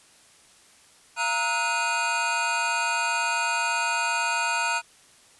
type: tone cluster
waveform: square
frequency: 686 / 929 / 1297 / 1453 / 2477 Hz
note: F5 / A#5 / E6 / F#6 / D#7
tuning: -31 / -6 / -28 / -32 / -8 cents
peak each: -36 / -28 / -35 / -30 / -29 dBFS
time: 1.16-4.82 s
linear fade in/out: 50 ms
effects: white hiss -55 dBFS RMS until 5.39 s + resampled to 24000 Hz